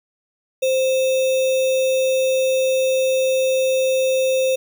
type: tone with sample-and-hold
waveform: sine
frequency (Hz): 523.3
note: C5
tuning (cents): 0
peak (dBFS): -15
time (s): 0.62-4.56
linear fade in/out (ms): 10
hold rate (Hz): 3150
effects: none